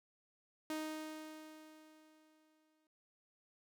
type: tone with exponential decay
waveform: sawtooth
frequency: 311.1 Hz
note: D#4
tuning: in tune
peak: -34 dBFS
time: 0.7-2.87 s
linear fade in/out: 2 ms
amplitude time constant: 470 ms
effects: none